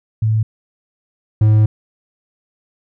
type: tone pair in turn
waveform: sine / triangle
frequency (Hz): 109.7 / 107.69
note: A2 / A2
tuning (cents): -5 / -37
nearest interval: unison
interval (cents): 32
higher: first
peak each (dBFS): -12 / -6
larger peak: second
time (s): 0.22-0.43 / 1.41-1.66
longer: second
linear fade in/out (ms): 5
effects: none

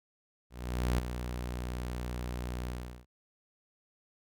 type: tone with ADSR envelope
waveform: sawtooth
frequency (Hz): 61.1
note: B1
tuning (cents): -18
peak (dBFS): -22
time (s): 0.5-3.06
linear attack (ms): 490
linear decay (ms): 4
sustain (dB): -9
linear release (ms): 380
effects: none

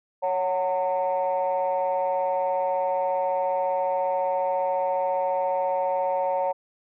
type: chord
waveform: sine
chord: F# major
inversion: second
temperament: equal with one note detuned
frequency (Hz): 554.4 / 740 / 911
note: C#5 / F#5 / A#5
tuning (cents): 0 / 0 / -40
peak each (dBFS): -24 / -27 / -26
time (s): 0.22-6.53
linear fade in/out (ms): 20
effects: tanh soft clip ceiling -16 dBFS

